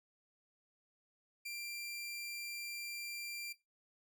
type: tone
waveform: sawtooth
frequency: 2370 Hz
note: D7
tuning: 15 cents sharp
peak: -38 dBFS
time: 1.45-3.53 s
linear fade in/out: 10 ms
effects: noise-tail reverb RT60 0.2 s tail -18 dB re dry